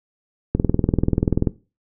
click train, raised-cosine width 3 ms, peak -4 dBFS, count 20, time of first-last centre 0.55-1.472 s, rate 20.6 Hz, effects noise-tail reverb RT60 0.3 s tail -18 dB re dry

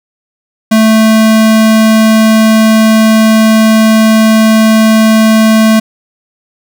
square tone, 220 Hz, A3, in tune, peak -4 dBFS, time 0.71-5.8 s, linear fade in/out 10 ms, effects none

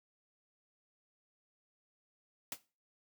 white noise with exponential decay, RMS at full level -35 dBFS, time 2.52-2.59 s, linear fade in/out 2 ms, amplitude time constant 15 ms, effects noise-tail reverb RT60 0.3 s tail -17 dB re dry

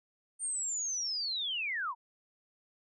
sine linear sweep, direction down, 8910 to 880 Hz, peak -32 dBFS, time 0.39-1.95 s, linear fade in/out 50 ms, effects none

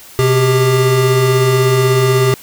square tone pair together, 127.13 / 397.6 Hz, C3 / G4, -49 / +25 cents, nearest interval octave + minor sixth, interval 1974 cents, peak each -13 dBFS, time 0.19-2.34 s, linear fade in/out 0 ms, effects white hiss -38 dBFS RMS until 2.42 s

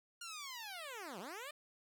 10% pulse linear two-way sweep, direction down then up, 1425 to 164.81 to 617 Hz, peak -37 dBFS, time 0.21-1.51 s, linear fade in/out 5 ms, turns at 1.19 s, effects none

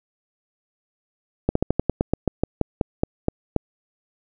slowing click train, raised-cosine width 2 ms, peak -5 dBFS, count 15, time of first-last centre 1.49-3.563 s, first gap 64 ms, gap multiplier 1.12, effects none

